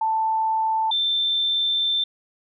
sine tone pair in turn, 884 / 3558 Hz, A5 / A7, +8 / +19 cents, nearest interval 2 octaves, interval 2411 cents, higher second, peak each -19 dBFS, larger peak neither, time 0.01-0.91 / 0.91-2.04 s, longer second, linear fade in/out 5 ms, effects none

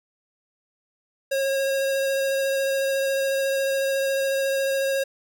square tone with vibrato, 543 Hz, C#5, 36 cents flat, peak -22 dBFS, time 1.31-5.04 s, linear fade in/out 10 ms, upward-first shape triangle, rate 14 Hz, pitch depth 13 cents each way, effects none

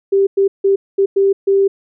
sine tone bursts at uneven times, 392.8 Hz, G4, 4 cents sharp, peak -9 dBFS, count 6, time 0.12-0.27 / 0.37-0.48 / 0.64-0.76 / 0.98-1.06 / 1.16-1.33 / 1.47-1.68 s, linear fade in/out 10 ms, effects none

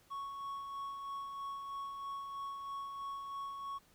triangle tone with tremolo, 1108.7 Hz, C#6, in tune, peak -37 dBFS, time 0.1-3.79 s, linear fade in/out 20 ms, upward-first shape sine, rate 3.1 Hz, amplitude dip 35%, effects pink hiss -67 dBFS RMS until 3.94 s

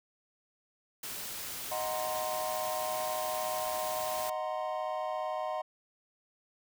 white noise, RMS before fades -40 dBFS, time 1.03-4.3 s, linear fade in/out 5 ms
triangle chord, C half-diminished seventh, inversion first, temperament equal, 622.3 / 740 / 932.3 / 1046.5 Hz, Eb5 / Gb5 / Bb5 / C6, 0 / 0 / 0 / 0 cents, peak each -34 / -35 / -40 / -38 dBFS, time 1.71-5.62 s, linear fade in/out 10 ms
effects none

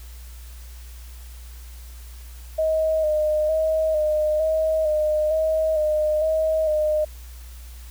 sine tone with vibrato, 622 Hz, D#5, 1 cent flat, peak -18 dBFS, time 2.58-7.05 s, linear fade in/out 10 ms, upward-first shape square, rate 1.1 Hz, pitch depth 29 cents each way, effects added 60 Hz sine -37 dBFS peak until 7.9 s + white hiss -49 dBFS RMS until 7.9 s

